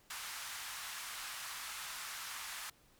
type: band-pass noise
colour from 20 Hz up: pink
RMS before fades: -45 dBFS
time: 0.1-2.7 s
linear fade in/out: 5 ms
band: 1000 to 14000 Hz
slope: 24 dB/octave
effects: pink hiss -67 dBFS RMS until 2.99 s